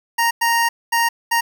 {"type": "tone bursts at uneven times", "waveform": "25% pulse", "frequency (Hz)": 931, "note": "A#5", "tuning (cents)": -2, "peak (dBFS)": -11, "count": 4, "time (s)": [[0.18, 0.31], [0.41, 0.69], [0.92, 1.09], [1.31, 1.41]], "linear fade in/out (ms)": 10, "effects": ["7-bit"]}